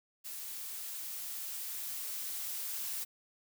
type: noise with level ramp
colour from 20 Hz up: blue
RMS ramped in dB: -43 to -38 dBFS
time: 0.24-3.05 s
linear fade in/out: 20 ms
effects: none